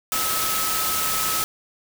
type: tone in noise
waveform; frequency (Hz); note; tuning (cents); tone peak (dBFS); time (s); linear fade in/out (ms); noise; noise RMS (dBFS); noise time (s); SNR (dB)
sine; 1290; E6; -38; -28; 0.12-1.44; 0; white; -24; 0.12-1.44; -7
effects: none